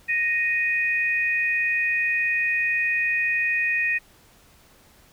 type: tone pair together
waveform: sine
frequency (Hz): 1864.7 / 2483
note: A#6 / D#7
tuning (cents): 0 / -4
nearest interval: perfect fourth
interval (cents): 496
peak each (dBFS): -23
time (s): 0.08-3.99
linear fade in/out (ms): 20
effects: pink hiss -55 dBFS RMS until 5.12 s